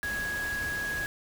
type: tone in noise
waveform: sine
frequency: 1661.2 Hz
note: G#6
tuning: in tune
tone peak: -30 dBFS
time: 0.03-1.06 s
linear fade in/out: 0 ms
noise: pink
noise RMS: -39 dBFS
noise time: 0.03-1.06 s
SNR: +6 dB
effects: none